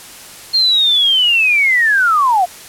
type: linear sweep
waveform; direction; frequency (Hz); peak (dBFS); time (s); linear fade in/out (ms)
sine; down; 4257 to 679; -9; 0.53-2.46; 20
effects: white hiss -35 dBFS RMS until 2.68 s + low-pass 12000 Hz 12 dB/octave